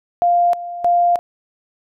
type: tone with tremolo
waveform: sine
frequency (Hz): 698.5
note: F5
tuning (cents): 0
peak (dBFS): -11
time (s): 0.22-1.19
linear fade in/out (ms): 0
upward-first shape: square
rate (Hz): 1.6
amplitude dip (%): 80
effects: none